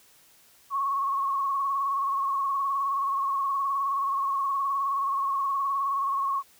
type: tone with vibrato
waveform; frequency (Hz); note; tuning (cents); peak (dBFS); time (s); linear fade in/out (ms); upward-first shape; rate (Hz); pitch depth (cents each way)
sine; 1100; C#6; -14; -24; 0.7-6.43; 50; sine; 19; 47
effects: white hiss -58 dBFS RMS until 6.59 s